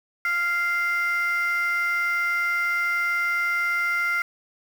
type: tone pair together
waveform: sine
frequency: 1393.8 / 2087 Hz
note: F6 / C7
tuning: -4 / -5 cents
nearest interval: perfect fifth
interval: 699 cents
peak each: -22 dBFS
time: 0.25-4.22 s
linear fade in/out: 2 ms
effects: tanh soft clip ceiling -18 dBFS + 7-bit